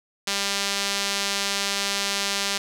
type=tone with band-pass filter; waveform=sawtooth; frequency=199 Hz; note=G3; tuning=26 cents sharp; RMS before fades=-26 dBFS; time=0.27-2.58 s; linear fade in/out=5 ms; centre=4800 Hz; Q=1; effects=8-bit